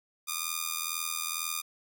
5% pulse tone with amplitude modulation, 1213 Hz, D#6, 44 cents flat, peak -16 dBFS, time 0.27-1.62 s, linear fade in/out 20 ms, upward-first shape sine, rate 82.1 Hz, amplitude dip 80%, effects none

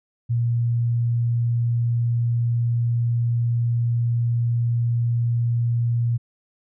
sine tone, 118.2 Hz, A#2, 24 cents sharp, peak -18 dBFS, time 0.29-6.18 s, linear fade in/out 20 ms, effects none

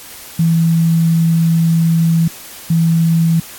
sine tone pair in turn, 164.81 / 164.81 Hz, E3 / E3, 0 / 0 cents, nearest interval unison, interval 0 cents, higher neither, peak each -9 dBFS, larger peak neither, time 0.39-2.28 / 2.7-3.4 s, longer first, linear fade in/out 5 ms, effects white hiss -34 dBFS RMS until 3.58 s + AAC 64 kbps

